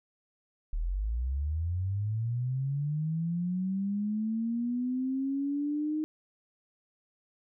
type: linear sweep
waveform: sine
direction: up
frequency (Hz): 36.3 to 311.1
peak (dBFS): -28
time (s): 0.73-6.04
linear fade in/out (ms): 0
effects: none